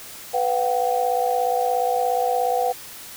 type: tone cluster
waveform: sine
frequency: 495 / 715 / 772 Hz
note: B4 / F5 / G5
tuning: +4 / +41 / -27 cents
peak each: -23 dBFS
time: 0.33-2.73 s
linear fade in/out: 20 ms
effects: white hiss -39 dBFS RMS until 3.16 s